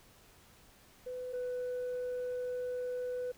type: tone pair in turn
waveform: sine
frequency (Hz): 502 / 497.4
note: B4 / B4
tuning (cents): +28 / +12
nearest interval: unison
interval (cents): 16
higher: first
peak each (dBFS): -37 / -32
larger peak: second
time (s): 1.06-1.33 / 1.33-3.32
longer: second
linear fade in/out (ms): 10
effects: tanh soft clip ceiling -33 dBFS + pink hiss -61 dBFS RMS until 3.37 s